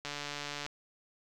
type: click train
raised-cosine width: 0.2 ms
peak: -21 dBFS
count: 90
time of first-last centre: 0.05-0.664 s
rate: 145 Hz
effects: none